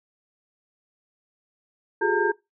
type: tone cluster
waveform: sine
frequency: 358.1 / 403.4 / 427.6 / 913 / 1597 Hz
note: F4 / G4 / A4 / A#5 / G6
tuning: +43 / +50 / -49 / -36 / +32 cents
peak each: -26 dBFS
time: 2.01-2.32 s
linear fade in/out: 10 ms
effects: noise-tail reverb RT60 0.2 s tail -21 dB re dry